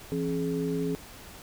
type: tone cluster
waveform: sine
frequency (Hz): 168.5 / 270.6 / 422.7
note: E3 / C#4 / G#4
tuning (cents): +38 / -42 / +31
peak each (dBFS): -31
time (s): 0.12-0.95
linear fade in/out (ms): 0
effects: pink hiss -47 dBFS RMS until 1.42 s